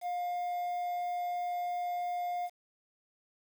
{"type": "tone with quantisation", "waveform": "triangle", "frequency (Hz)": 709, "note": "F5", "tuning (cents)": 26, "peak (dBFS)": -30, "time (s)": [0.01, 2.5], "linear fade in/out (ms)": 50, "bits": 9, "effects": []}